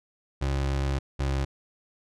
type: tone pair in turn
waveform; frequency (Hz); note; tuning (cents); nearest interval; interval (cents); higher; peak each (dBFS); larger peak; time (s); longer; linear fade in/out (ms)
30% pulse; 68.4 / 67.93; C#2 / C#2; -23 / -34; unison; 11; first; -22; neither; 0.41-0.99 / 1.19-1.45; first; 10
effects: low-pass 7000 Hz 12 dB/octave